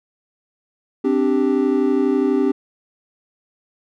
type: chord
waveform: triangle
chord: C suspended second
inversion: none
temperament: equal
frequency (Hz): 261.6 / 293.7 / 392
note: C4 / D4 / G4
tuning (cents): 0 / 0 / 0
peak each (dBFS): -17 / -18 / -17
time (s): 1.04-2.52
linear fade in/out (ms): 10
effects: none